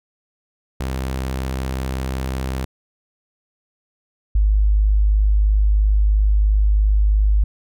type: tone pair in turn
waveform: sawtooth / sine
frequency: 65.41 / 51.5 Hz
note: C2 / G#1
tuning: 0 / -14 cents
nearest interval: major third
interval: 414 cents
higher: first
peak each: -18 / -12 dBFS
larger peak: second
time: 0.8-2.65 / 4.35-7.44 s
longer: second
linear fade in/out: 5 ms
effects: none